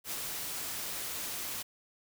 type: noise with ADSR envelope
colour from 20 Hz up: white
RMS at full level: -36 dBFS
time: 0.04-1.63 s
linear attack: 73 ms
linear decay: 45 ms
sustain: -2 dB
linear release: 14 ms
effects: none